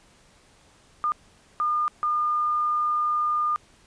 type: tone bursts at uneven times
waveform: sine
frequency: 1212 Hz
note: D#6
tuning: 46 cents flat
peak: -21 dBFS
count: 3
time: 1.04-1.12 / 1.6-1.88 / 2.03-3.56 s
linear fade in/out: 0 ms
effects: pink hiss -57 dBFS RMS until 3.86 s + resampled to 22050 Hz